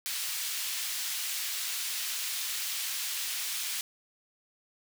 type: high-pass noise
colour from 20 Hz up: pink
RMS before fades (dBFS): -34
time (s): 0.06-3.81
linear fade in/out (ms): 0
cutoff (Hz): 2800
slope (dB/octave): 12
effects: none